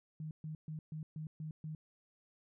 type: tone bursts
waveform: sine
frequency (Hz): 155.56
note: D#3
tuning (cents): 0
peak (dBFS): -40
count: 7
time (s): 0.2-1.75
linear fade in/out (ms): 2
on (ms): 110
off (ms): 130
effects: none